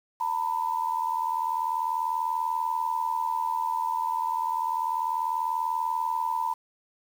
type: tone pair together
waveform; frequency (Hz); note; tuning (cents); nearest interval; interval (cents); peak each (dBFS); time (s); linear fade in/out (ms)
sine; 907.5 / 987.8; A#5 / B5; -47 / 0; minor second; 147; -28 / -28; 0.2-6.54; 10
effects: 8-bit